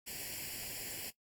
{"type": "noise with comb filter", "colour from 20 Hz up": "white", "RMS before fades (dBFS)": -43, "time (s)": [0.06, 1.11], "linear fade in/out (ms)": 20, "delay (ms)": 0.4, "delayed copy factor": 0.8, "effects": ["noise-tail reverb RT60 0.1 s tail -19 dB re dry", "AAC 64 kbps"]}